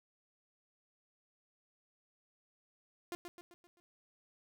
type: tone with echo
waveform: sawtooth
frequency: 349.2 Hz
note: F4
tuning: in tune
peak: -35 dBFS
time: 3.12-3.15 s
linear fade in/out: 0 ms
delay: 130 ms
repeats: 5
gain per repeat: -6 dB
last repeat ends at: 3.8 s
effects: none